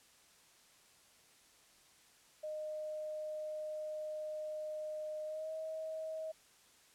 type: tone with pitch glide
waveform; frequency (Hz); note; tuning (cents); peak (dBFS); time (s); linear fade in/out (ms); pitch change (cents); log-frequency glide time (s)
sine; 615 to 634.5; D#5 to D#5; -20 to +34; -39; 2.43-6.32; 10; +54; 5.25-5.52
effects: white hiss -65 dBFS RMS until 6.94 s + low-pass 10000 Hz 12 dB/octave

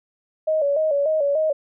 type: tone with vibrato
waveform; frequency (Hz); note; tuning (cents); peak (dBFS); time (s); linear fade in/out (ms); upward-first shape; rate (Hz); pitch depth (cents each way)
sine; 596; D5; +25; -17; 0.47-1.53; 10; square; 3.4; 88
effects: none

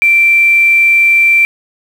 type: tone with quantisation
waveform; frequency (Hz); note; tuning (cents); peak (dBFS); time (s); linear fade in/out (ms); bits
sine; 2349; D7; 0; -5; 0.02-1.45; 0; 5
effects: none

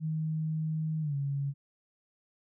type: tone with pitch glide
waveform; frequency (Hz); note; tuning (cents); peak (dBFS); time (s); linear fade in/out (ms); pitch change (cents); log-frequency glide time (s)
sine; 157.3 to 140.14; D#3 to C#3; +19 to +19; -29; 0-1.54; 50; -200; 1.01-1.15
effects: none

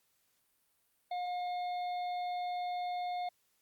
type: harmonic tone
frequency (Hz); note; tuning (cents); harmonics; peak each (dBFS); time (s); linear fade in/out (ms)
716; F5; +43; 1 / 3 / 5 / 6; -34 / -50 / -52 / -56; 1.11-3.29; 5
effects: white hiss -75 dBFS RMS until 3.61 s + Opus 48 kbps

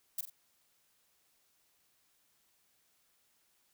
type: noise with echo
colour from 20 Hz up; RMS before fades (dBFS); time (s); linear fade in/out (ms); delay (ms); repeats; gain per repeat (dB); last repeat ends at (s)
violet; -35; 0.18-0.21; 5; 45; 2; -8; 0.3
effects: white hiss -73 dBFS RMS until 3.73 s

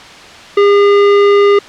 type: tone with tanh clipping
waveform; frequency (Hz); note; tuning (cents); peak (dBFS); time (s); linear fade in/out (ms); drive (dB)
sine; 405; G#4; -43; -7; 0.57-1.59; 5; 17
effects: white hiss -33 dBFS RMS until 1.68 s + low-pass 4000 Hz 12 dB/octave

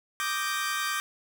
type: chord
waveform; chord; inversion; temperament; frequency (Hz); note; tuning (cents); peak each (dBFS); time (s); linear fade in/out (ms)
sawtooth; Eb major seventh; third; equal; 1174.7 / 1244.5 / 1568 / 1864.7; D6 / Eb6 / G6 / Bb6; 0 / 0 / 0 / 0; -28 / -34 / -28 / -33; 0.2-1; 0
effects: none

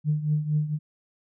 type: tone with tremolo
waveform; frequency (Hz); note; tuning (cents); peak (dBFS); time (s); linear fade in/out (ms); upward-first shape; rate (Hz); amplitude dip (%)
sine; 151.3; D#3; -48; -18; 0.04-0.79; 50; triangle; 4.3; 80
effects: tanh soft clip ceiling -14 dBFS

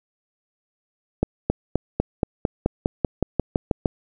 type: accelerating click train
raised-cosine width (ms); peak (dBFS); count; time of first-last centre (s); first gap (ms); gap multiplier
2; -5; 14; 1.23-3.858; 270; 0.95
effects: none

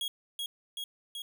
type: tone with echo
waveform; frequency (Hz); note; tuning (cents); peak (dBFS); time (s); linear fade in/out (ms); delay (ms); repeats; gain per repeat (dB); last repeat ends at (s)
45% pulse; 3301; G#7; -11; -31; 0.01-0.08; 2; 380; 3; -2; 1.22
effects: none

